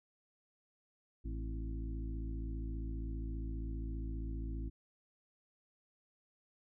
harmonic tone with a mistuned harmonic, 55 Hz, A1, in tune, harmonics 1 / 2 / 3 / 4 / 5 / 6, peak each -38 / -48 / -52 / -56 / -49 / -51 dBFS, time 1.24-4.7 s, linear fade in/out 20 ms, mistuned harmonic 5, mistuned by -54 cents, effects none

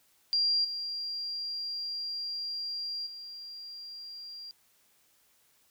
sine tone with level steps, 4766 Hz, D8, 25 cents sharp, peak -24 / -33 / -41 dBFS, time 0.33-4.51 s, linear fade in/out 0 ms, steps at 0.64 / 3.06 s, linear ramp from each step 10 ms, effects white hiss -67 dBFS RMS until 5.7 s

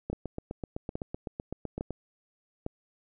two click trains, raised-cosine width 2 ms, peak -21 / -19 dBFS, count 15 / 4, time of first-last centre 0.13-1.907 / 0.1-2.664 s, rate 7.88 / 1.17 Hz, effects none

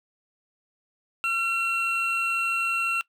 triangle tone pair together, 1357 / 2723 Hz, E6 / F7, +50 / -44 cents, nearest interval octave, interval 1206 cents, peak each -26 / -23 dBFS, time 1.24-3.01 s, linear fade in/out 0 ms, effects noise-tail reverb RT60 0.1 s tail -20 dB re dry

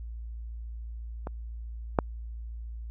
clicks, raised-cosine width 1 ms, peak -21 / -7 dBFS, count 2, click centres 1.271 / 1.988 s, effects added 57 Hz sine -36 dBFS peak until 2.9 s

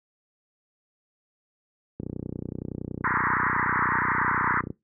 click train, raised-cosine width 3 ms, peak -18 dBFS, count 84, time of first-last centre 2-4.704 s, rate 30.7 Hz
pink band-pass noise, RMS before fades -25 dBFS, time 3.04-4.61 s, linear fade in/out 5 ms, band 910 to 2000 Hz, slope 96 dB/octave
effects noise-tail reverb RT60 0.2 s tail -22 dB re dry + high-pass 100 Hz 12 dB/octave

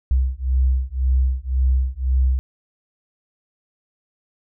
sine beating tone pair, 63.7 / 65.6 Hz, C2 / C2, -46 / +5 cents, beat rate 1.9 Hz, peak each -19 dBFS, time 0.11-2.39 s, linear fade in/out 0 ms, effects none

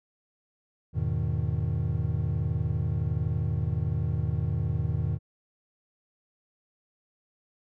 triangle chord, E major seventh, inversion none, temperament equal, 82.41 / 103.83 / 123.47 / 155.56 Hz, E2 / G#2 / B2 / D#3, 0 / 0 / 0 / 0 cents, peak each -29 dBFS, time 0.93-5.19 s, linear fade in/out 50 ms, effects none

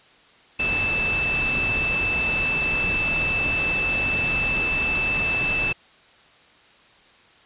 sine tone in noise, 2637 Hz, E7, in tune, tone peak -21 dBFS, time 0.59-5.73 s, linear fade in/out 10 ms, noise pink, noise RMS -29 dBFS, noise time 0.59-5.73 s, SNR +5 dB, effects white hiss -53 dBFS RMS until 7.45 s + resampled to 8000 Hz

